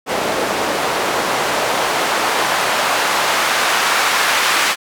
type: noise with band-pass filter sweep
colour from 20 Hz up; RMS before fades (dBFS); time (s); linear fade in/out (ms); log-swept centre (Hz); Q
white; -17; 0.06-4.76; 50; 490 to 1400; 0.87
effects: none